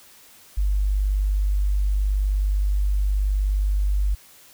sine tone, 49.56 Hz, G1, 20 cents sharp, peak -18 dBFS, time 0.57-4.15 s, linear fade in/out 10 ms, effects white hiss -50 dBFS RMS until 4.53 s

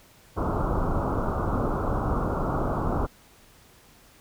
pink low-pass noise, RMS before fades -26 dBFS, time 0.36-3.07 s, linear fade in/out 20 ms, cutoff 1400 Hz, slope 96 dB/octave, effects pink hiss -55 dBFS RMS until 4.2 s

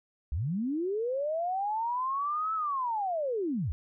sine linear two-way sweep, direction up then down, 59.5 to 1318.5 to 59.5 Hz, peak -28 dBFS, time 0.32-3.72 s, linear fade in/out 0 ms, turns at 2.54 s, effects none

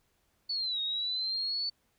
sine linear two-way sweep, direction down then up, 4500 to 3729 to 4500 Hz, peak -30 dBFS, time 0.49-1.7 s, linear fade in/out 10 ms, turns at 0.81 s, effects pink hiss -73 dBFS RMS until 1.98 s

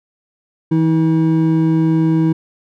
triangle tone pair together, 162.15 / 320.3 Hz, E3 / E4, -28 / -50 cents, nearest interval octave, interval 1178 cents, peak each -12 dBFS, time 0.71-2.33 s, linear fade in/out 10 ms, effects none

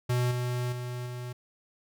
square tone with level steps, 123.47 Hz, B2, in tune, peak -25 / -29 / -34 / -36 dBFS, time 0.09-1.33 s, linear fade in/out 10 ms, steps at 0.31 / 0.72 / 1.06 s, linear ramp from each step 5 ms, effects none

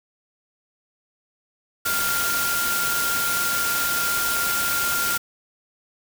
sine tone in noise, 1396.9 Hz, F6, in tune, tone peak -24 dBFS, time 1.85-5.18 s, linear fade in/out 10 ms, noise white, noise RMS -25 dBFS, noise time 1.85-5.18 s, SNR -2 dB, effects none

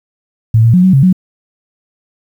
sine tone with pitch steps, 111.9 / 115.4 / 180.8 / 187.4 / 135.8 / 184.6 Hz, A2 / A#2 / F#3 / F#3 / C#3 / F#3, +30 / -17 / -40 / +22 / -35 / -4 cents, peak -4 dBFS, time 0.54-1.128 s, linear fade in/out 5 ms, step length 98 ms, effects 7-bit

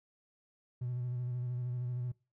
triangle tone with vibrato, 123.47 Hz, B2, in tune, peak -31 dBFS, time 0.81-2.12 s, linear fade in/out 10 ms, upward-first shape square, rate 13 Hz, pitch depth 25 cents each way, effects noise-tail reverb RT60 0.3 s tail -25 dB re dry + tanh soft clip ceiling -29 dBFS

